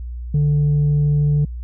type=tone; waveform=sine; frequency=146.83 Hz; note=D3; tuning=in tune; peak=-11 dBFS; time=0.34-1.45 s; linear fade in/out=5 ms; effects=tanh soft clip ceiling -12 dBFS + added 60 Hz sine -26 dBFS peak until 1.63 s